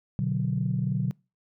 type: chord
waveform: sine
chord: B minor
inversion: none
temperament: equal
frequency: 123.47 / 146.83 / 185 Hz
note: B2 / D3 / F#3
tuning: 0 / 0 / 0 cents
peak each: -28 dBFS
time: 0.19-1.11 s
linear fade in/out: 0 ms
effects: noise-tail reverb RT60 0.3 s tail -26 dB re dry + tanh soft clip ceiling -15 dBFS